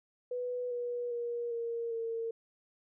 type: tone with pitch steps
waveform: sine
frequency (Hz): 493.9 / 484.3 / 474.9 / 465.6 / 456.6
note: B4 / B4 / A#4 / A#4 / A#4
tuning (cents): 0 / -34 / +32 / -2 / -36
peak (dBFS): -33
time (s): 0.31-2.31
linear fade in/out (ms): 5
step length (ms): 400
effects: none